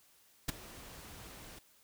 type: noise with ADSR envelope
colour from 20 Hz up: pink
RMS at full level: -31 dBFS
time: 0.48-1.59 s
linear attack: 11 ms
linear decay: 13 ms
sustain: -20 dB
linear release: 6 ms
effects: white hiss -66 dBFS RMS until 1.83 s